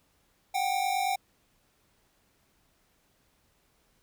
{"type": "tone pair together", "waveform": "square", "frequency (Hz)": [735, 784], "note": ["F#5", "G5"], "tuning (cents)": [-12, 0], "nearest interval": "minor second", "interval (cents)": 112, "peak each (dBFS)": [-31, -29], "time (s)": [0.54, 1.16], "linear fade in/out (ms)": 10, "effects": ["pink hiss -69 dBFS RMS until 4.02 s"]}